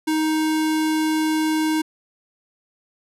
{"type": "tone", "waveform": "square", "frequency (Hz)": 312.9, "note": "D#4", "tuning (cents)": 10, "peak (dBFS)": -19, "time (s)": [0.07, 1.82], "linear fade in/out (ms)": 10, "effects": ["resampled to 32000 Hz"]}